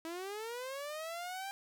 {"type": "linear sweep", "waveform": "sawtooth", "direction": "up", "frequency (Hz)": [320.1, 796], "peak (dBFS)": -36, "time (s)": [0.05, 1.51], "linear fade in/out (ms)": 0, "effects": []}